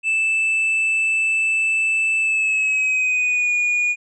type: tone with pitch glide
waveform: triangle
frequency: 2637 to 2446 Hz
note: E7 to D#7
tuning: 0 to -30 cents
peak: -15 dBFS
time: 0.03-3.96 s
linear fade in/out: 50 ms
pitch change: -130 cents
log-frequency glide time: 2.2-3.53 s
effects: resampled to 24000 Hz